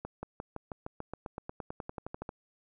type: accelerating click train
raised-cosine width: 1 ms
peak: -24 dBFS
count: 20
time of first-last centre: 0.05-2.292 s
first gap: 180 ms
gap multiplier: 0.95
effects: none